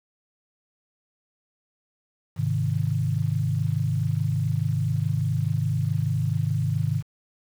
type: chord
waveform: sine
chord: Ab major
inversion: none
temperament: equal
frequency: 103.83 / 130.81 / 155.56 Hz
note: Ab2 / C3 / Eb3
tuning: 0 / 0 / 0 cents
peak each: -26 dBFS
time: 2.36-7.03 s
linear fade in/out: 50 ms
effects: 8-bit